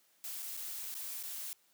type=noise with dropouts; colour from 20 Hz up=blue; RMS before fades=-42 dBFS; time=0.24-1.53 s; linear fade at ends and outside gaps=0 ms; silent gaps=0.423-0.427 / 0.567-0.573 / 0.942-0.951 / 1.228-1.236 s; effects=white hiss -70 dBFS RMS until 1.73 s + high-pass 150 Hz 12 dB/octave